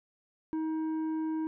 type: tone with tanh clipping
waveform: sine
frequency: 316.5 Hz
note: D#4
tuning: 30 cents sharp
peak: -31 dBFS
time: 0.53-1.47 s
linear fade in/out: 0 ms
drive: 7 dB
effects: none